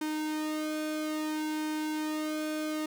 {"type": "tone with flanger", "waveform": "sawtooth", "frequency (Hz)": 308.1, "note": "D#4", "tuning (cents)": -17, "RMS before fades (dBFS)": -33, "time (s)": [0.01, 2.86], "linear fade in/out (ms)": 5, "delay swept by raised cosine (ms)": [1.5, 2.23], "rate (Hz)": 0.6, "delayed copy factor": -0.75, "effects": []}